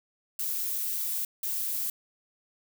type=noise bursts at uneven times; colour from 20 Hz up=violet; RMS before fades=-31 dBFS; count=2; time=0.39-1.25 / 1.43-1.9 s; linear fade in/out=2 ms; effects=none